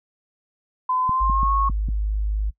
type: tone with pitch glide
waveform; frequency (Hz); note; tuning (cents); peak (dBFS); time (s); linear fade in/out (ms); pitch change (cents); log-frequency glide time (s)
sine; 1018 to 1097.4; C6 to C#6; -48 to -18; -19; 0.89-1.69; 5; +130; 1.04-1.5
type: clicks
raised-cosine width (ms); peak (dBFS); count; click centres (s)
5; -17; 5; 1.094 / 1.298 / 1.432 / 1.698 / 1.887
type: tone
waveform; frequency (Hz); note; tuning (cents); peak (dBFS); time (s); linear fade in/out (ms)
sine; 51.9; G#1; 0; -20; 1.2-2.51; 20
effects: noise-tail reverb RT60 0.1 s tail -22 dB re dry